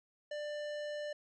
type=tone with hard clipping; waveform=sine; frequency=593 Hz; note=D5; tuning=17 cents sharp; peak=-40 dBFS; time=0.31-1.13 s; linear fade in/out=5 ms; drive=15 dB; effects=resampled to 24000 Hz